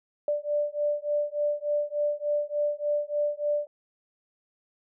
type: beating tone pair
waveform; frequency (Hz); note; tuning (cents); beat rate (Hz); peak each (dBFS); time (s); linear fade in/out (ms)
sine; 587.3 / 590.7; D5 / D5; 0 / +10; 3.4; -28; 0.28-3.67; 2
effects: none